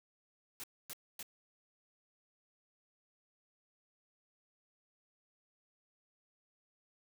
white noise bursts, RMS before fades -45 dBFS, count 3, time 0.6-1.228 s, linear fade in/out 0 ms, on 36 ms, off 260 ms, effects none

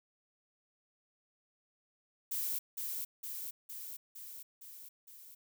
violet noise with echo, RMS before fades -36 dBFS, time 2.31-2.59 s, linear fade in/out 10 ms, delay 460 ms, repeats 6, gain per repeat -3 dB, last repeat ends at 5.35 s, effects none

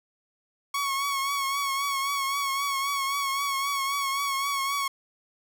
sawtooth tone with vibrato, 1108.7 Hz, C#6, in tune, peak -22 dBFS, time 0.74-4.88 s, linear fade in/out 5 ms, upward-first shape triangle, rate 3.8 Hz, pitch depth 48 cents each way, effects none

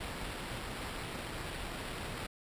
pink noise with sample-and-hold, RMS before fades -41 dBFS, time 0-2.27 s, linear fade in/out 10 ms, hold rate 6300 Hz, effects resampled to 32000 Hz

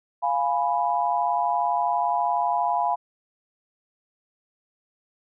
sine chord, F diminished, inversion none, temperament equal, 698.5 / 830.6 / 987.8 Hz, F5 / Ab5 / Cb6, 0 / 0 / 0 cents, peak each -25 dBFS, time 0.22-2.96 s, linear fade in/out 20 ms, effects none

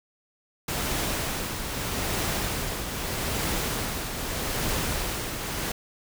pink noise with tremolo, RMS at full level -27 dBFS, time 0.68-5.72 s, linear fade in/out 5 ms, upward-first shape triangle, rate 0.8 Hz, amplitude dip 50%, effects none

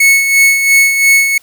45% pulse tone with tremolo, 2203 Hz, C#7, 11 cents flat, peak -4 dBFS, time 0-1.38 s, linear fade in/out 5 ms, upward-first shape sine, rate 2.9 Hz, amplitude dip 55%, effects white hiss -47 dBFS RMS until 1.42 s

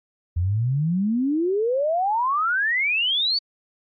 sine exponential sweep, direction up, 82.41 to 4605 Hz, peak -19 dBFS, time 0.36-3.39 s, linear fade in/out 10 ms, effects AAC 48 kbps

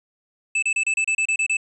square tone bursts, 2627 Hz, E7, 7 cents flat, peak -19 dBFS, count 10, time 0.55-1.57 s, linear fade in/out 5 ms, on 75 ms, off 30 ms, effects resampled to 24000 Hz

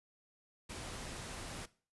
pink noise, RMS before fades -45 dBFS, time 0.69-1.66 s, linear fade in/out 10 ms, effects noise-tail reverb RT60 0.4 s tail -19 dB re dry + resampled to 24000 Hz

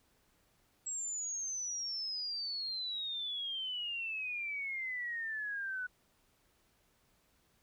sine exponential sweep, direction down, 7700 to 1474 Hz, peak -36 dBFS, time 0.86-5.87 s, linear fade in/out 10 ms, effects pink hiss -72 dBFS RMS until 7.62 s

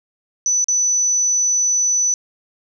sine tone with dropouts, 5980 Hz, F#8, 17 cents sharp, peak -14 dBFS, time 0.46-2.14 s, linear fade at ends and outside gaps 1 ms, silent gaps 0.643-0.684 s, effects none

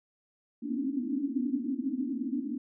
pink band-pass noise, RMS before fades -32 dBFS, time 0.62-2.58 s, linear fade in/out 10 ms, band 240 to 300 Hz, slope 96 dB/octave, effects none

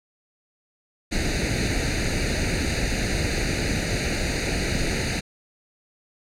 pink noise with comb filter, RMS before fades -24 dBFS, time 1.11-5.21 s, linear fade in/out 20 ms, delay 0.46 ms, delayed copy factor +0.9, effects low-pass 7000 Hz 12 dB/octave

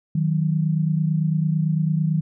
sine tone pair together, 156.04 / 185 Hz, D#3 / F#3, +5 / 0 cents, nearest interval minor third, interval 295 cents, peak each -19 / -24 dBFS, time 0.15-2.21 s, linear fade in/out 5 ms, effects none

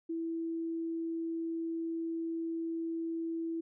sine tone, 329.7 Hz, E4, in tune, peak -33 dBFS, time 0.09-3.61 s, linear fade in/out 10 ms, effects none

